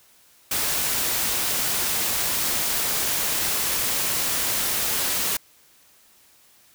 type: noise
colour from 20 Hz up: white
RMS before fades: -24 dBFS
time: 0.51-5.37 s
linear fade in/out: 5 ms
effects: white hiss -56 dBFS RMS until 6.74 s